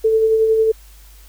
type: tone with tremolo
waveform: sine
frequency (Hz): 442.5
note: A4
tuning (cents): +10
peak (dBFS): -10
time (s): 0.04-0.72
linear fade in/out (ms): 10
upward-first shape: sine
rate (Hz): 11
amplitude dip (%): 35
effects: added 50 Hz sine -41 dBFS peak until 1.28 s + white hiss -49 dBFS RMS until 1.28 s